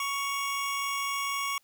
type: tone pair together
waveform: 25% pulse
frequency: 1114 / 2807 Hz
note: C#6 / F7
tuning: +8 / +8 cents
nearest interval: octave + major third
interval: 1600 cents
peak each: -26 / -34 dBFS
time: 0-1.58 s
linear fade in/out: 2 ms
effects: white hiss -68 dBFS RMS until 1.63 s